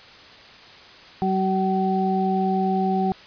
harmonic tone, 190 Hz, F#3, 46 cents sharp, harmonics 1 / 2 / 4, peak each -22 / -26 / -23 dBFS, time 1.22-3.12 s, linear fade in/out 0 ms, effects white hiss -45 dBFS RMS until 3.26 s + resampled to 11025 Hz

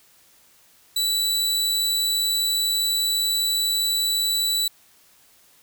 sawtooth tone, 3951 Hz, B7, in tune, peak -17 dBFS, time 0.96-4.68 s, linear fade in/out 5 ms, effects white hiss -56 dBFS RMS until 5.62 s

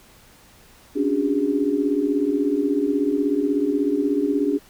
sine tone cluster, 275.3 / 291.7 / 368.4 / 407.7 Hz, C#4 / D4 / F#4 / G#4, -12 / -12 / -7 / -32 cents, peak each -25 / -21 / -29 / -24 dBFS, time 0.95-4.59 s, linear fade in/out 20 ms, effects pink hiss -51 dBFS RMS until 4.69 s

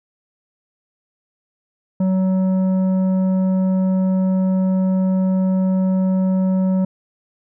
triangle tone with tanh clipping, 187.7 Hz, F#3, 25 cents sharp, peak -16 dBFS, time 2-6.85 s, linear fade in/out 5 ms, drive 13 dB, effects none

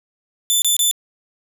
15% pulse tone bursts, 3520 Hz, A7, in tune, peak -7 dBFS, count 3, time 0.5-0.912 s, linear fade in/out 0 ms, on 120 ms, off 26 ms, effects none

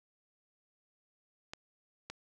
clicks, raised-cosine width 0.2 ms, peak -24 dBFS, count 2, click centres 1.535 / 2.1 s, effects none

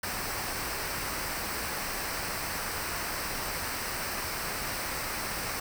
pink noise with comb filter, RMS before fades -34 dBFS, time 0.03-5.6 s, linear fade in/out 5 ms, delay 0.29 ms, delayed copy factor -0.55, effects none

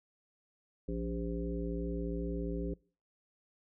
harmonic tone with a mistuned harmonic, 57.2 Hz, A#1, 32 cents flat, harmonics 1 / 3 / 5 / 7 / 9, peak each -38 / -39 / -40 / -41 / -45 dBFS, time 0.88-2.74 s, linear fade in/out 5 ms, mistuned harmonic 3, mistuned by +25 cents, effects noise-tail reverb RT60 0.4 s tail -24 dB re dry

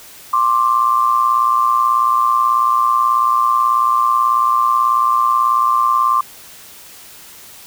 sine tone pair together, 1055 / 1173.3 Hz, C6 / D6, +14 / -2 cents, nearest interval major second, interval 184 cents, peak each -14 dBFS, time 0.33-6.21 s, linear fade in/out 5 ms, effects white hiss -39 dBFS RMS until 7.66 s

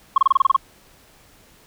sine tone bursts, 1086 Hz, C#6, 36 cents flat, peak -8 dBFS, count 9, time 0.16-0.564 s, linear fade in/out 5 ms, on 20 ms, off 28 ms, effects tanh soft clip ceiling -7 dBFS + pink hiss -52 dBFS RMS until 1.66 s

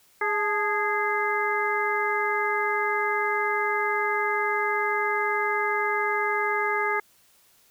harmonic tone with a mistuned harmonic, 413.8 Hz, G#4, 6 cents flat, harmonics 1 / 2 / 3 / 4 / 5, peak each -29 / -29 / -29 / -29 / -29 dBFS, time 0.21-7 s, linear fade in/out 5 ms, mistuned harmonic 2, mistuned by +77 cents, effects white hiss -60 dBFS RMS until 7.7 s

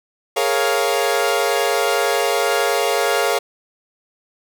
sawtooth chord, Bb minor seventh, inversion third, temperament equal, 415.3 / 466.2 / 554.4 / 698.5 Hz, Ab4 / Bb4 / Db5 / F5, 0 / 0 / 0 / 0 cents, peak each -18 dBFS, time 0.36-3.39 s, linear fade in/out 10 ms, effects none

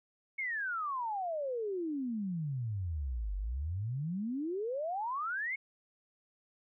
sine exponential two-way sweep, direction down then up, 2220 to 46.25 to 2220 Hz, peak -33 dBFS, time 0.38-5.56 s, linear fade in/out 10 ms, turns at 3.36 s, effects none

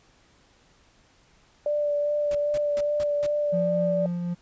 sine tone with vibrato, 587 Hz, D5, 1 cent flat, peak -22 dBFS, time 1.66-4.06 s, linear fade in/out 2 ms, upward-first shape sine, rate 2.5 Hz, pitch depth 14 cents each way
pink noise bursts, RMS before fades -39 dBFS, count 5, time 2.31-3.265 s, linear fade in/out 2 ms, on 39 ms, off 190 ms
triangle tone with tremolo, 174.61 Hz, F3, in tune, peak -23 dBFS, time 3.52-4.35 s, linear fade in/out 20 ms, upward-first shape triangle, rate 4 Hz, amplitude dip 25%
effects pink hiss -60 dBFS RMS until 4.41 s + resampled to 16000 Hz

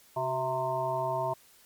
harmonic tone with a mistuned harmonic, 131.2 Hz, C3, 5 cents sharp, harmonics 1 / 3 / 5 / 7 / 8, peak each -38 / -38 / -31 / -32 / -37 dBFS, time 0.16-1.34 s, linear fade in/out 10 ms, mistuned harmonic 3, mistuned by -74 cents, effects white hiss -59 dBFS RMS until 1.65 s + MP3 96 kbps

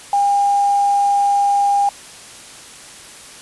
sine tone with quantisation, 806 Hz, G5, 48 cents sharp, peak -12 dBFS, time 0.13-1.89 s, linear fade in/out 2 ms, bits 5, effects white hiss -38 dBFS RMS until 3.41 s + resampled to 24000 Hz

